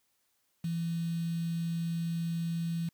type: tone with quantisation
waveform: sine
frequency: 167.3 Hz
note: E3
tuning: 26 cents sharp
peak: -30 dBFS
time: 0.64-2.89 s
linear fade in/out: 5 ms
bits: 8
effects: white hiss -75 dBFS RMS until 2.93 s